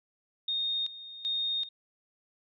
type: tone with tremolo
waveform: sine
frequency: 3692 Hz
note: A#7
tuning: 17 cents flat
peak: -28 dBFS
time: 0.48-1.69 s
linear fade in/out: 5 ms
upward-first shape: square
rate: 1.3 Hz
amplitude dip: 80%
effects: none